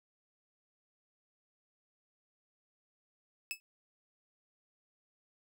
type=tone with exponential decay; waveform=sawtooth; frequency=2604 Hz; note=E7; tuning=22 cents flat; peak=-29 dBFS; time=3.51-3.6 s; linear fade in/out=0 ms; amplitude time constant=19 ms; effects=none